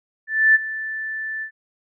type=tone with ADSR envelope; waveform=sine; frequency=1760 Hz; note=A6; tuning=in tune; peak=-9 dBFS; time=0.27-1.51 s; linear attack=280 ms; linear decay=23 ms; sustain=-16 dB; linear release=87 ms; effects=none